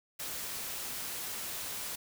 white noise, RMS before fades -39 dBFS, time 0.19-1.96 s, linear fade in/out 10 ms, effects none

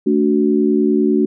sine chord, D major, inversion second, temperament equal with one note detuned, 220 / 290 / 370 Hz, A3 / D4 / F#4, 0 / -22 / 0 cents, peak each -16 dBFS, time 0.06-1.26 s, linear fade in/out 10 ms, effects none

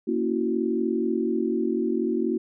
sine chord, F# dominant seventh, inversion first, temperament equal, 233.1 / 277.2 / 329.6 / 370 Hz, A#3 / C#4 / E4 / F#4, 0 / 0 / 0 / 0 cents, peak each -27 / -31 / -27 / -27 dBFS, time 0.07-2.38 s, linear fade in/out 10 ms, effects none

